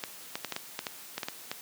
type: clicks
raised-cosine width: 0.2 ms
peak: -15 dBFS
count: 11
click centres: 0.038 / 0.355 / 0.447 / 0.523 / 0.564 / 0.791 / 0.868 / 1.18 / 1.232 / 1.285 / 1.515 s
effects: white hiss -47 dBFS RMS until 1.61 s + high-pass 150 Hz 12 dB/octave